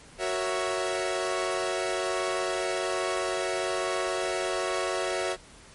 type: chord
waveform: sawtooth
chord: F# dominant seventh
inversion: none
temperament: equal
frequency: 370 / 466.2 / 554.4 / 659.3 Hz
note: F#4 / A#4 / C#5 / E5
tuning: 0 / 0 / 0 / 0 cents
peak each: -27 / -32 / -29 / -28 dBFS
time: 0.18-5.37 s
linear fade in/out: 50 ms
effects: pink hiss -51 dBFS RMS until 5.74 s + MP3 48 kbps